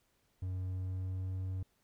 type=tone with pitch glide; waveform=triangle; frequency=92.5 to 93.68 Hz; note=F#2 to F#2; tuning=0 to +22 cents; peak=-33 dBFS; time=0.42-1.63 s; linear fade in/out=5 ms; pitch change=+22 cents; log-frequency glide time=0.56-1.4 s; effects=pink hiss -75 dBFS RMS until 1.83 s

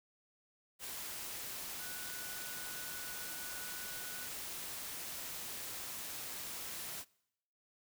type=tone in noise; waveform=sine; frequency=1475 Hz; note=F#6; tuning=6 cents flat; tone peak=-50 dBFS; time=1.77-4.29 s; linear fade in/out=50 ms; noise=white; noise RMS=-44 dBFS; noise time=0.79-7.05 s; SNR=-9 dB; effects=noise-tail reverb RT60 0.8 s tail -24 dB re dry

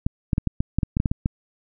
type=clicks; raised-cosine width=5 ms; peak=-8 dBFS; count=12; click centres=0.065 / 0.332 / 0.381 / 0.473 / 0.605 / 0.786 / 0.832 / 0.969 / 1.001 / 1.058 / 1.115 / 1.259 s; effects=none

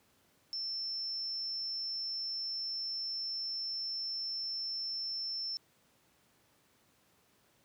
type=tone; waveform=sine; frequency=5350 Hz; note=E8; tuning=25 cents sharp; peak=-35 dBFS; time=0.53-5.57 s; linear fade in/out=0 ms; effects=pink hiss -69 dBFS RMS until 7.64 s + high-pass 100 Hz 12 dB/octave

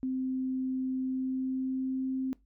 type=tone with pitch glide; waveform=sine; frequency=260 to 262.4 Hz; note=C4 to C4; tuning=-11 to +5 cents; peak=-29 dBFS; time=0.03-2.33 s; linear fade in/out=0 ms; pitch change=+16 cents; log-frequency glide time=1.01-2.12 s; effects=noise-tail reverb RT60 0.2 s tail -21 dB re dry + added 50 Hz sine -63 dBFS peak until 2.45 s

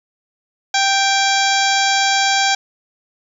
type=harmonic tone with a mistuned harmonic; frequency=784 Hz; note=G5; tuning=in tune; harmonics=1 / 2 / 3 / 4 / 5 / 6 / 7 / 8 / 9; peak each=-17 / -20 / -22 / -23 / -24 / -25 / -25 / -26 / -27 dBFS; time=0.74-2.55 s; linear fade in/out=5 ms; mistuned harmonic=4; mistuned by=+69 cents; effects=8-bit

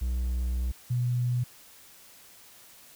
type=tone pair in turn; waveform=triangle / sine; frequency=61.74 / 122.8 Hz; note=B1 / B2; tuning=0 / -9 cents; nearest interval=octave; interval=1191 cents; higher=second; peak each=-24 dBFS; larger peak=neither; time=0.01-0.72 / 0.9-1.44 s; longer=first; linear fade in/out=10 ms; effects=white hiss -53 dBFS RMS until 2.95 s

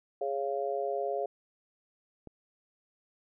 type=harmonic tone; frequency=138.59 Hz; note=C#3; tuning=in tune; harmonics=3 / 4 / 5; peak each=-34 / -34 / -34 dBFS; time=0.21-1.26 s; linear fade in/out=5 ms
type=click; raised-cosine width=2 ms; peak=-32 dBFS; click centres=2.273 s
effects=none

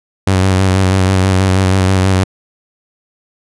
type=tone with vibrato; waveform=sawtooth; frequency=94.5 Hz; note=F#2; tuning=37 cents sharp; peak=-5 dBFS; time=0.27-2.24 s; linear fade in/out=5 ms; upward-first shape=square; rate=6.2 Hz; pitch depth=27 cents each way; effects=resampled to 24000 Hz

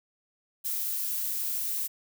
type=noise; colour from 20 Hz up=violet; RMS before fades=-31 dBFS; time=0.64-1.88 s; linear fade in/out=20 ms; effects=none

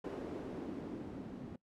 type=noise with low-pass filter sweep; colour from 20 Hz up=blue; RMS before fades=-44 dBFS; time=0.04-1.56 s; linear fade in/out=5 ms; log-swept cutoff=370 to 230 Hz; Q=2.1; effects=noise-tail reverb RT60 0.1 s tail -21 dB re dry

